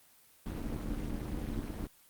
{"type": "noise with amplitude modulation", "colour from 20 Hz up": "brown", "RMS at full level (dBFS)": -33, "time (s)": [0.46, 1.87], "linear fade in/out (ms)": 0, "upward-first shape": "sine", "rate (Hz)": 256, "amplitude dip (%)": 95, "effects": ["white hiss -62 dBFS RMS until 2.09 s", "Opus 24 kbps"]}